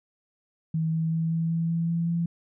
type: tone with pitch steps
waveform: sine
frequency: 160.6 / 161.81 / 163.03 / 164.26 / 165.5 / 166.74 / 168 / 169.27 Hz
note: E3 / E3 / E3 / E3 / E3 / E3 / E3 / E3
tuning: -45 / -32 / -19 / -6 / +7 / +20 / +33 / +46 cents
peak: -23 dBFS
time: 0.74-2.26 s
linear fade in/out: 5 ms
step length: 190 ms
effects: none